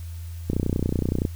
click train, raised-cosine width 3 ms, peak -10 dBFS, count 24, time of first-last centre 0.5-1.252 s, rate 30.6 Hz, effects added 84 Hz sine -32 dBFS peak until 1.35 s + white hiss -51 dBFS RMS until 1.35 s

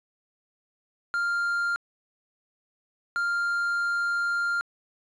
triangle tone bursts at uneven times, 1396.9 Hz, F6, in tune, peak -22 dBFS, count 2, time 1.14-1.76 / 3.16-4.61 s, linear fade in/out 0 ms, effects resampled to 22050 Hz + 10-bit

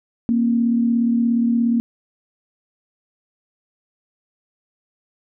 sine tone pair together, 233.4 / 270.4 Hz, A#3 / C#4, +2 / -43 cents, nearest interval minor third, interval 255 cents, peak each -15 / -25 dBFS, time 0.29-1.8 s, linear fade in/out 0 ms, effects none

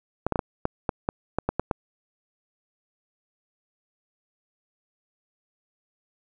clicks, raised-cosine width 1 ms, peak -9 dBFS, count 11, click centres 0.266 / 0.323 / 0.358 / 0.392 / 0.654 / 0.892 / 1.089 / 1.386 / 1.49 / 1.596 / 1.712 s, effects none

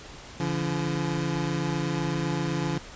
25% pulse tone pair together, 142.4 / 170.25 Hz, C#3 / F3, +47 / -44 cents, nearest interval minor third, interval 309 cents, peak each -25 dBFS, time 0.4-2.78 s, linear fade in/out 2 ms, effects pink hiss -44 dBFS RMS until 2.95 s + resampled to 16000 Hz

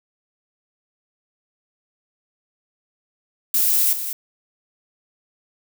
violet noise with echo, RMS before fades -18 dBFS, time 3.54-3.93 s, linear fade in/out 2 ms, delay 200 ms, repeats 1, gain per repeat -9 dB, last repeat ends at 4.13 s, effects none

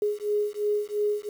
sine beating tone pair, 415.3 / 418.2 Hz, G#4 / G#4, 0 / +12 cents, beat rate 2.9 Hz, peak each -27 / -27 dBFS, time 0.02-1.29 s, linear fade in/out 2 ms, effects 8-bit

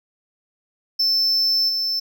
triangle tone with level steps, 5300 Hz, E8, 9 cents sharp, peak -15 / -19 dBFS, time 0.99-2 s, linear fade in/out 10 ms, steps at 1.68 s, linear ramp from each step 20 ms, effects none

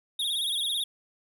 square tone with vibrato, 3516 Hz, A7, 2 cents flat, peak -27 dBFS, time 0.19-0.84 s, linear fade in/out 5 ms, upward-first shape sine, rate 18 Hz, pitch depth 130 cents each way, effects none

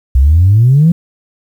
sine exponential sweep, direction up, 62 to 174.61 Hz, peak -3 dBFS, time 0.15-0.92 s, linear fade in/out 5 ms, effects tanh soft clip ceiling 0 dBFS + 7-bit

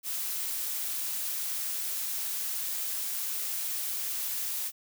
blue noise, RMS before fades -33 dBFS, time 0.03-4.72 s, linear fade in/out 50 ms, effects none

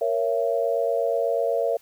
sine chord, A# diminished, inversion none, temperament equal with one note detuned, 466.2 / 554.4 / 672.7 Hz, A#4 / C#5 / E5, 0 / 0 / +35 cents, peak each -25 dBFS, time 0.01-1.77 s, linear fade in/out 5 ms, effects white hiss -57 dBFS RMS until 1.81 s

